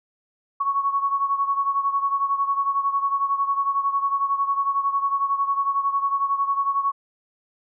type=beating tone pair; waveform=sine; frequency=1108.7 / 1119.7 Hz; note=C#6 / C#6; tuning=0 / +17 cents; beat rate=11 Hz; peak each=-21 / -26 dBFS; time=0.6-6.92 s; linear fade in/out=10 ms; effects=none